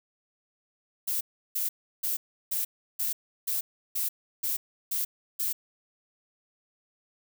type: noise bursts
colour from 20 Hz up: violet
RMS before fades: -29 dBFS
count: 10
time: 1.07-5.53 s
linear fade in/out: 10 ms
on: 140 ms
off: 340 ms
effects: none